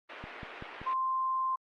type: band-pass noise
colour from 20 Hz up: white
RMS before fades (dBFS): -45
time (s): 0.09-0.94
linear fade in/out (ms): 10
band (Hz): 330 to 2600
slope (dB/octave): 24
type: click train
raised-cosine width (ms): 3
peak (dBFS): -29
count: 4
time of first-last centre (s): 0.24-0.816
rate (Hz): 5.21
type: tone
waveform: sine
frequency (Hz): 1046.5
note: C6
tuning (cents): 0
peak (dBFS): -28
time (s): 0.86-1.56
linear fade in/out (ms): 10
effects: Opus 32 kbps